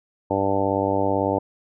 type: harmonic tone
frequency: 98 Hz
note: G2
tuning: in tune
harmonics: 1 / 2 / 3 / 4 / 5 / 6 / 7 / 8 / 9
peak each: -30 / -32 / -26 / -29 / -26 / -26 / -30 / -30 / -27 dBFS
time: 0.3-1.39 s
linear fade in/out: 10 ms
effects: none